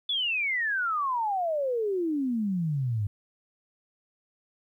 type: exponential sweep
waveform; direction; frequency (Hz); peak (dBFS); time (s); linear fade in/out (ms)
sine; down; 3498 to 98.5; -25; 0.09-3.07; 5
effects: 11-bit